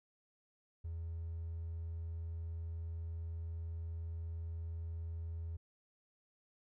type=tone with hard clipping; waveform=triangle; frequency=82.8 Hz; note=E2; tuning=8 cents sharp; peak=-40 dBFS; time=0.84-5.57 s; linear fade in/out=10 ms; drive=4 dB; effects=none